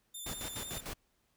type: tone with vibrato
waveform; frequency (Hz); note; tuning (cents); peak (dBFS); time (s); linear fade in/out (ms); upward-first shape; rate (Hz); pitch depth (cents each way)
10% pulse; 3571; A7; +25; -35; 0.14-0.81; 10; sine; 9.9; 20
type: noise with tremolo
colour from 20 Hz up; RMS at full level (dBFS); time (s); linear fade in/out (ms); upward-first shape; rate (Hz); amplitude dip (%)
pink; -41; 0.26-0.94; 5; square; 6.7; 75
effects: pink hiss -75 dBFS RMS until 1.36 s